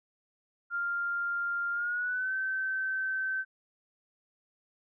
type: tone with pitch glide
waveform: sine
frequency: 1396.9 to 1541 Hz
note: F6 to G6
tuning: 0 to -30 cents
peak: -29 dBFS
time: 0.7-3.45 s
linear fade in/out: 50 ms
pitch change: +170 cents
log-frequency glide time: 1.72-2.34 s
effects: none